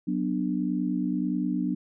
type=chord; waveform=sine; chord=B minor; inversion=second; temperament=just; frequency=185.21 / 246.9 / 296.3 Hz; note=F#3 / B3 / D4; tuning=+2 / 0 / +15 cents; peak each=-29 dBFS; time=0.07-1.75 s; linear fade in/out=10 ms; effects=none